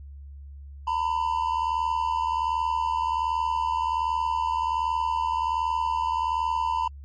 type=tone pair together; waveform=triangle; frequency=913 / 994.3 Hz; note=A#5 / B5; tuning=-36 / +11 cents; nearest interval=minor second; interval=147 cents; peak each=-24 dBFS; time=0.87-6.88 s; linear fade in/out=5 ms; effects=added 70 Hz sine -39 dBFS peak until 7.04 s + MP3 32 kbps